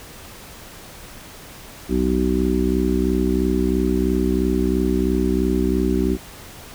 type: harmonic tone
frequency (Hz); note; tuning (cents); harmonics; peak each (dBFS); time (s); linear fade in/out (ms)
63; B1; +35; 1 / 3 / 4 / 5 / 6; -23 / -23 / -23 / -23 / -23; 1.88-6.18; 50
effects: pink hiss -40 dBFS RMS until 6.74 s